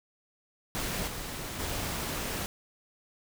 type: noise with level steps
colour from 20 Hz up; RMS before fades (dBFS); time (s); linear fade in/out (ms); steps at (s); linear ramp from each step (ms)
pink; -33 / -38 / -34; 0.75-2.46; 0; 1.07 / 1.59; 10
effects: none